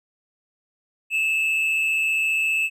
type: tone pair together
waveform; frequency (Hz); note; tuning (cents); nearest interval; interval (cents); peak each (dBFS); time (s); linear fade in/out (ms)
triangle; 2613 / 2768; E7 / F7; -16 / -16; minor second; 100; -18 / -29; 1.1-2.7; 50
effects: none